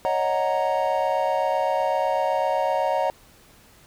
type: chord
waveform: triangle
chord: D# minor seventh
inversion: third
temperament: equal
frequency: 554.4 / 622.3 / 740 / 932.3 Hz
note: C#5 / D#5 / F#5 / A#5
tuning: 0 / 0 / 0 / 0 cents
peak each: -24 dBFS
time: 0.05-3.1 s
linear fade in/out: 0 ms
effects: pink hiss -53 dBFS RMS until 3.86 s